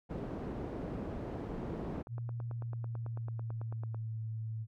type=low-pass noise; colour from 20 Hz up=white; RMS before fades=-40 dBFS; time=0.09-2.03 s; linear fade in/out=20 ms; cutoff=380 Hz; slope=12 dB/octave
type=click train; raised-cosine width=1 ms; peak=-33 dBFS; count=23; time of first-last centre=1.52-3.946 s; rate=9.07 Hz
type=tone with pitch glide; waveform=sine; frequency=117.5 to 111.1 Hz; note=A#2 to A2; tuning=+14 to +17 cents; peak=-36 dBFS; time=2.08-4.67 s; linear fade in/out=50 ms; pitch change=-97 cents; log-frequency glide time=2.36-4.2 s
effects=none